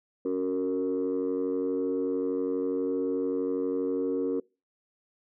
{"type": "chord", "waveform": "sine", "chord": "F# major", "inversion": "second", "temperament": "equal with one note detuned", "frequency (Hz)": [277.2, 370, 461.9], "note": ["C#4", "F#4", "A#4"], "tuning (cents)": [0, 0, -16], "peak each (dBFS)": [-29, -30, -28], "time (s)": [0.25, 4.4], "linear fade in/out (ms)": 5, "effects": ["noise-tail reverb RT60 0.3 s tail -25 dB re dry", "tanh soft clip ceiling -21 dBFS"]}